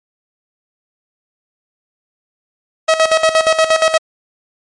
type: tone with tremolo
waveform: sawtooth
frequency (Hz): 640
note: D#5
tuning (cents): +49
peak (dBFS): -4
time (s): 2.88-3.98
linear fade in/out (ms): 10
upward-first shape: square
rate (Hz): 8.5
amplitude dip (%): 70
effects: low-pass 8000 Hz 12 dB/octave + MP3 48 kbps